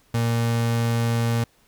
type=tone; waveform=35% pulse; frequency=116.54 Hz; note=A#2; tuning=in tune; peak=-18 dBFS; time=0.14-1.44 s; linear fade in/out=5 ms; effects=pink hiss -60 dBFS RMS until 1.67 s